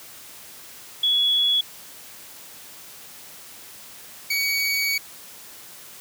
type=tone pair in turn; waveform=sine / 25% pulse; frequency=3376 / 2253 Hz; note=G#7 / C#7; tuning=+28 / +28 cents; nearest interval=perfect fifth; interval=700 cents; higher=first; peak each=-17 dBFS; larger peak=neither; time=1.03-1.61 / 4.3-4.98 s; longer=second; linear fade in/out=5 ms; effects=white hiss -43 dBFS RMS until 6 s + high-pass 80 Hz 12 dB/octave

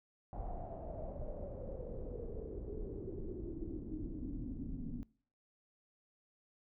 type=noise with low-pass filter sweep; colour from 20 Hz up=brown; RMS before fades=-43 dBFS; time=0.33-5.03 s; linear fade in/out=0 ms; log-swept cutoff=750 to 240 Hz; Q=7.9; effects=noise-tail reverb RT60 0.5 s tail -23 dB re dry

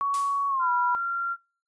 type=tone with pitch glide; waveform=sine; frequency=1120 to 980.7 Hz; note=C#6 to B5; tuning=+18 to -12 cents; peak=-23 dBFS; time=0.01-0.95 s; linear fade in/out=0 ms; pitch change=-230 cents; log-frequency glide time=0.49-0.7 s
type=noise with exponential decay; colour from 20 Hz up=blue; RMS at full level=-32 dBFS; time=0.14-0.58 s; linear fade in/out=0 ms; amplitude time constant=95 ms
type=tone; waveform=sine; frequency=1379 Hz; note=F6; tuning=22 cents flat; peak=-25 dBFS; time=0.59-1.37 s; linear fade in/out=50 ms
effects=noise-tail reverb RT60 0.4 s tail -24 dB re dry + resampled to 22050 Hz

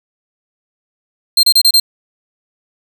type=tone bursts; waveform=40% pulse; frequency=4174 Hz; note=C8; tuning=5 cents flat; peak=-5 dBFS; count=5; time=1.37-1.8 s; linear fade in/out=5 ms; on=62 ms; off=30 ms; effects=none

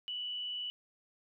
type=tone with frequency modulation; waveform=sine; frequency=2960 Hz; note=F#7; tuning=in tune; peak=-36 dBFS; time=0.08-0.7 s; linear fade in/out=0 ms; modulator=102 Hz; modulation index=0.42; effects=none

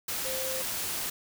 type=tone in noise; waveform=sine; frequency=523.3 Hz; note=C5; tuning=in tune; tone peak=-35 dBFS; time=0.25-0.62 s; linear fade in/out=5 ms; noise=white; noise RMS=-33 dBFS; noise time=0.08-1.1 s; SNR=-5 dB; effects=none

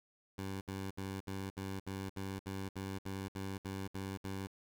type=tone bursts; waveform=15% pulse; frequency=96.6 Hz; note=G2; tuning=25 cents flat; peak=-33 dBFS; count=14; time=0.38-4.471 s; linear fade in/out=5 ms; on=230 ms; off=67 ms; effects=none

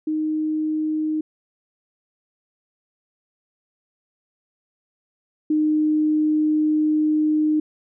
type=tone pair in turn; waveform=sine; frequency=310 / 306.6 Hz; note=D#4 / D#4; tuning=-6 / -25 cents; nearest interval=unison; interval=19 cents; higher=first; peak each=-20 / -16 dBFS; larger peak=second; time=0.07-1.21 / 5.5-7.6 s; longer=second; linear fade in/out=5 ms; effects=none

